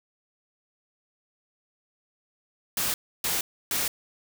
white noise bursts, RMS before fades -27 dBFS, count 3, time 2.77-3.88 s, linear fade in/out 2 ms, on 170 ms, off 300 ms, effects none

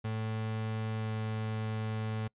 35% pulse tone with pitch glide, 110 to 109.37 Hz, A2 to A2, 0 to -10 cents, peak -31 dBFS, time 0.04-2.28 s, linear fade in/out 10 ms, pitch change -10 cents, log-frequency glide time 0.96-1.11 s, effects noise-tail reverb RT60 0.1 s tail -26 dB re dry + resampled to 8000 Hz

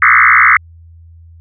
sine tone with frequency modulation, 1661.2 Hz, G#6, in tune, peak -4 dBFS, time 0.02-0.57 s, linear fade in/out 2 ms, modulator 60.3 Hz, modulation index 8, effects added 83 Hz sine -36 dBFS peak until 1.4 s

